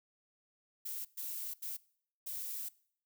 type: noise bursts at uneven times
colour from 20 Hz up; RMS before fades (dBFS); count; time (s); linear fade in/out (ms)
violet; -41; 4; 0.85-1.05 / 1.17-1.54 / 1.62-1.77 / 2.26-2.69; 10
effects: noise-tail reverb RT60 0.6 s tail -22 dB re dry